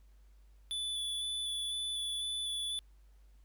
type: tone with vibrato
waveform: square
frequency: 3463 Hz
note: A7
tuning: 28 cents flat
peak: -35 dBFS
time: 0.71-2.79 s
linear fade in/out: 0 ms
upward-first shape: square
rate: 2 Hz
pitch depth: 9 cents each way
effects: added 50 Hz sine -57 dBFS peak until 3.44 s + pink hiss -75 dBFS RMS until 3.44 s